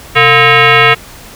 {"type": "tone with frequency modulation", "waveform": "sine", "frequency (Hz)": 452.7, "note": "A4", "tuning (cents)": 49, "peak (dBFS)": -3, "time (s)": [0.15, 0.95], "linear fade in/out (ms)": 20, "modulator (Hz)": 581, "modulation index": 4.4, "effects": ["pink hiss -33 dBFS RMS until 1.35 s"]}